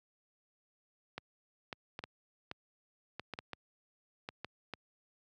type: clicks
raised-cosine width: 0.3 ms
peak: -24 dBFS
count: 12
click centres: 1.18 / 1.728 / 1.991 / 2.039 / 2.514 / 3.196 / 3.337 / 3.389 / 3.533 / 4.289 / 4.446 / 4.737 s
effects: high-pass 80 Hz 12 dB/octave